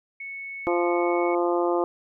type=tone; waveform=sine; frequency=2209 Hz; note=C#7; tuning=7 cents flat; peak=-33 dBFS; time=0.2-1.35 s; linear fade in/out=5 ms
type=harmonic tone; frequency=173.9 Hz; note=F3; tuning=7 cents flat; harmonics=2 / 3 / 4 / 5 / 6 / 7; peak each=-23 / -27 / -29 / -31 / -33 / -34 dBFS; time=0.67-1.84 s; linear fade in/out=0 ms
effects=none